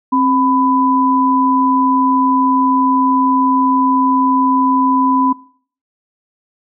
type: tone pair together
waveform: sine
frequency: 265.3 / 998 Hz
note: C4 / B5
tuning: +24 / +18 cents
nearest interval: octave + major seventh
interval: 2294 cents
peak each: -13 dBFS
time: 0.12-5.33 s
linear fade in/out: 10 ms
effects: noise-tail reverb RT60 0.5 s tail -21 dB re dry